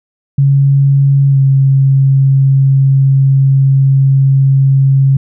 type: tone with pitch glide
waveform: sine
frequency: 138.59 to 135.82 Hz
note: C#3 to C#3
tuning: 0 to -35 cents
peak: -5 dBFS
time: 0.38-5.17 s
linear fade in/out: 5 ms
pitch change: -35 cents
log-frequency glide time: 1.3-1.38 s
effects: none